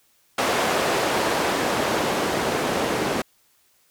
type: noise with band-pass filter sweep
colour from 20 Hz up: white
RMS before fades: -23 dBFS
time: 0.38-3.22 s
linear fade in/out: 5 ms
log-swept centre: 560 to 320 Hz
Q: 0.8
effects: white hiss -62 dBFS RMS until 3.9 s